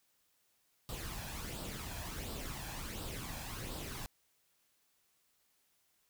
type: noise with flanger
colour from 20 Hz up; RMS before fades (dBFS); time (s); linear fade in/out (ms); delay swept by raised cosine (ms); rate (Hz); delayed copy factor
pink; -43; 0.89-4.06; 0; 0.23 to 1.23; 1.4; +0.55
effects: white hiss -75 dBFS RMS until 6.09 s